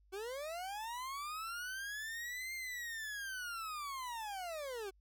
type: linear two-way sweep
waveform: 40% pulse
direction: up then down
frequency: 370 to 2116 to 370 Hz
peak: -40 dBFS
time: 0.12-4.91 s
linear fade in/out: 20 ms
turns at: 2.54 s
effects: added 50 Hz sine -65 dBFS peak until 5 s